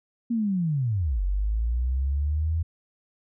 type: linear two-way sweep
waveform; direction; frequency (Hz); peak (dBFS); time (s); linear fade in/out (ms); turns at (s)
sine; down then up; 240 to 45.39 to 83.3; -22; 0.3-2.63; 10; 1.22
effects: none